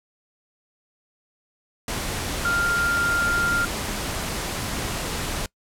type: tone in noise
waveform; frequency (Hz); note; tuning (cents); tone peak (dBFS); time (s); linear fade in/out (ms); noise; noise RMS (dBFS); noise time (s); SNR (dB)
sine; 1396.9; F6; 0; -20; 2.45-3.65; 2; pink; -28; 1.88-5.46; +5
effects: noise-tail reverb RT60 0.1 s tail -23 dB re dry + low-pass 12000 Hz 12 dB/octave